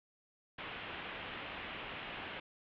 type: low-pass noise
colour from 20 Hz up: white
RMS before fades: -45 dBFS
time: 0.58-2.4 s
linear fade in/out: 5 ms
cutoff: 3200 Hz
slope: 48 dB/octave
effects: none